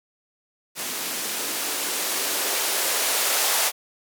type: noise with band-pass filter sweep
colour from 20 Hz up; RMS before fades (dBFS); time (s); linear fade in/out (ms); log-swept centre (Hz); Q
violet; -25; 0.75-3.72; 50; 210 to 600; 1.4
effects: none